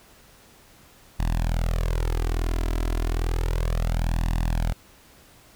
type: tone with flanger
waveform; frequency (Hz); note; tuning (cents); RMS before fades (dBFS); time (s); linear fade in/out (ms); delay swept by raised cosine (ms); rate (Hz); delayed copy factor
sawtooth; 41.2; E1; 0; -24; 1.19-4.73; 10; 1.1 to 3; 0.32; +1
effects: pink hiss -53 dBFS RMS until 5.55 s